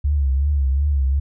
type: tone with vibrato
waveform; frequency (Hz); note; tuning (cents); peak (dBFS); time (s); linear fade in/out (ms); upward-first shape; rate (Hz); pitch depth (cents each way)
sine; 69.8; C#2; +13; -15; 0.04-1.2; 10; triangle; 2.7; 110
effects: none